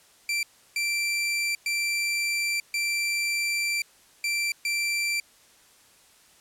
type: tone bursts at uneven times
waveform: sawtooth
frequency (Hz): 2349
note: D7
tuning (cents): 0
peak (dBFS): -21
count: 6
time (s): 0.29-0.43 / 0.76-1.55 / 1.66-2.6 / 2.74-3.82 / 4.24-4.52 / 4.65-5.2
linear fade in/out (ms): 2
effects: white hiss -57 dBFS RMS until 6.4 s + low-pass 11000 Hz 12 dB/octave